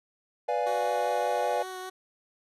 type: chord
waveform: triangle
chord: B diminished seventh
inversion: none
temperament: equal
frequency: 493.9 / 587.3 / 698.5 / 830.6 Hz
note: B4 / D5 / F5 / Ab5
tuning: 0 / 0 / 0 / 0 cents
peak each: -29 dBFS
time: 0.48-1.63 s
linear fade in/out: 10 ms
type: tone with vibrato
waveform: 15% pulse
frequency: 371.8 Hz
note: F#4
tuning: 8 cents sharp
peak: -30 dBFS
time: 0.66-1.9 s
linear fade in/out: 10 ms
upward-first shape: triangle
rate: 5.1 Hz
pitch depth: 14 cents each way
effects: resampled to 32000 Hz